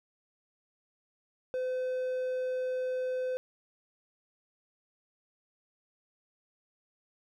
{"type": "tone", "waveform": "triangle", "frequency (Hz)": 510, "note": "C5", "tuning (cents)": -44, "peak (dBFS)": -28, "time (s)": [1.54, 3.37], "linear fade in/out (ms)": 0, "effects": []}